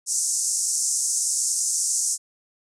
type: band-pass noise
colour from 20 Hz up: white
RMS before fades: -24 dBFS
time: 0.06-2.18 s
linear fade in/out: 50 ms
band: 5700 to 9200 Hz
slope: 48 dB/octave
effects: none